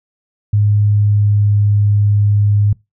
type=tone with pitch glide; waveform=sine; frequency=103.83 to 103.05 Hz; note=G#2 to G#2; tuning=0 to -13 cents; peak=-9 dBFS; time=0.53-2.73 s; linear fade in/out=5 ms; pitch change=-13 cents; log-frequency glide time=0.8-1.59 s; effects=noise-tail reverb RT60 0.2 s tail -22 dB re dry